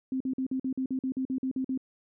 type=tone bursts; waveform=sine; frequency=261.6 Hz; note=C4; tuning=in tune; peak=-27 dBFS; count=13; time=0.12-1.776 s; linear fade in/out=2 ms; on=84 ms; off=47 ms; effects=none